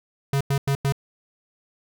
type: tone bursts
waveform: square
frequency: 138.59 Hz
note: C#3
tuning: in tune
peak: -20 dBFS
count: 4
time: 0.33-0.923 s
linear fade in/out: 2 ms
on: 77 ms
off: 95 ms
effects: none